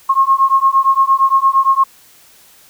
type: beating tone pair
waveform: sine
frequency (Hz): 1075 / 1083.7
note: C6 / C#6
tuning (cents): +47 / -40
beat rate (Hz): 8.7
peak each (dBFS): -12 / -12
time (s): 0.09-1.84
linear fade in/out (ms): 10
effects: white hiss -46 dBFS RMS until 2.69 s